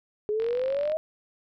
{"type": "exponential sweep", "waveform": "sine", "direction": "up", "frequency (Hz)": [415.3, 637], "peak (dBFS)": -24, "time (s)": [0.29, 0.97], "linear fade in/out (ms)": 0}
{"type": "click train", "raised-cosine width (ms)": 0.3, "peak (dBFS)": -25, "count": 25, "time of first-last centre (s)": [0.4, 0.919], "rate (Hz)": 46.2}
{"effects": []}